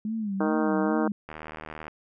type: tone with vibrato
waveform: sine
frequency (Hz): 208.6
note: G#3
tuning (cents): +8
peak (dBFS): -27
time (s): 0.05-1.12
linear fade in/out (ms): 2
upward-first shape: sine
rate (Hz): 2.4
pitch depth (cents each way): 130
type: harmonic tone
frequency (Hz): 155.56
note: D#3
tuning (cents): 0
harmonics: 2 / 3 / 4 / 5 / 6 / 7 / 8 / 9 / 10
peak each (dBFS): -26 / -30 / -32 / -34 / -36 / -37 / -38 / -39 / -40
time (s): 0.4-1.08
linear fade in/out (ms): 5
type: click train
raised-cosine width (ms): 0.5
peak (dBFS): -23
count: 47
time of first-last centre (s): 1.29-1.881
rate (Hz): 77.9
effects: none